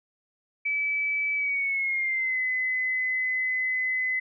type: tone with pitch glide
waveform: sine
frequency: 2300 to 2026 Hz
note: D7 to B6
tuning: -37 to +44 cents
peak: -24 dBFS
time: 0.65-4.2 s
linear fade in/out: 10 ms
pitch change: -219 cents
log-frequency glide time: 1.35-2.4 s
effects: none